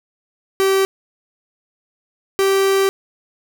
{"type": "tone pair in turn", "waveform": "45% pulse", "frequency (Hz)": [386.7, 389.2], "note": ["G4", "G4"], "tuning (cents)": [-24, -12], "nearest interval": "unison", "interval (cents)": 12, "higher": "second", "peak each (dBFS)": -13, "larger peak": "neither", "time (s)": [[0.6, 0.85], [2.39, 2.89]], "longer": "second", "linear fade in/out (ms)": 0, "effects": []}